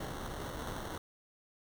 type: noise with sample-and-hold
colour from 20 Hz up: pink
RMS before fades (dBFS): -41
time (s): 0-0.98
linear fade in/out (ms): 5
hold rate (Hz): 2450
effects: none